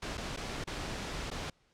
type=noise with dropouts; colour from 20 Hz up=pink; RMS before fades=-38 dBFS; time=0.02-1.5 s; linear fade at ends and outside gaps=5 ms; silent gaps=0.173-0.177 / 0.364-0.372 / 0.641-0.672 / 1.303-1.313 s; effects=pink hiss -70 dBFS RMS until 1.73 s + low-pass 6000 Hz 12 dB/octave